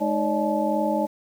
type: tone cluster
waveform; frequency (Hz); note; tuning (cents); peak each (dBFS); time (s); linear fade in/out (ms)
sine; 212.2 / 310.2 / 563 / 606 / 863; G#3 / D#4 / C#5 / D#5 / A5; +38 / -5 / +27 / -46 / -34; -27; 0-1.07; 20
effects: 8-bit